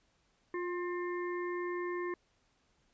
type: harmonic tone with a mistuned harmonic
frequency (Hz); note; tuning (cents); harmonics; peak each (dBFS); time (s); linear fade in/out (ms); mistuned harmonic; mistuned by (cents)
352.9; F4; +18; 1 / 3 / 5 / 6; -35 / -42 / -45 / -49; 0.54-2.14; 2; 5; +30
effects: pink hiss -73 dBFS RMS until 2.93 s + resampled to 16000 Hz